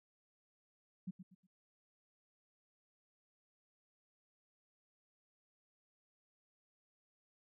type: tone with echo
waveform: sine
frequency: 185 Hz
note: F#3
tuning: in tune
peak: -39 dBFS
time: 1.07-1.11 s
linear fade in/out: 10 ms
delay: 120 ms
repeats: 3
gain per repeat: -10 dB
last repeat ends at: 1.47 s
effects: none